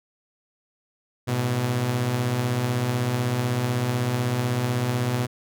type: beating tone pair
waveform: sawtooth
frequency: 108 / 124 Hz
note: A2 / B2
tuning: -32 / +7 cents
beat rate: 16 Hz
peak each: -26 / -19 dBFS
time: 1.27-5.27 s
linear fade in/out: 20 ms
effects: none